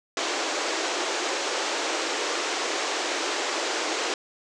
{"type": "band-pass noise", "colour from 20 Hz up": "pink", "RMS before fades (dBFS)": -28, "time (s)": [0.17, 4.14], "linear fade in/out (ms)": 2, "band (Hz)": [310, 7500], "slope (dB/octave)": 48, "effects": []}